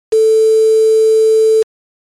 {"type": "tone with quantisation", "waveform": "sine", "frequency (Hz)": 440, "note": "A4", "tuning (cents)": 0, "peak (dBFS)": -6, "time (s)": [0.12, 1.63], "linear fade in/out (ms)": 10, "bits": 4, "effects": ["low-pass 8000 Hz 12 dB/octave", "MP3 96 kbps"]}